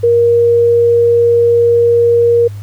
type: tone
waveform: sine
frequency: 471.3 Hz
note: A#4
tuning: 19 cents sharp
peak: -6 dBFS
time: 0.03-2.48 s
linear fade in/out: 10 ms
effects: added 102 Hz sine -23 dBFS peak until 2.62 s + pink hiss -44 dBFS RMS until 2.62 s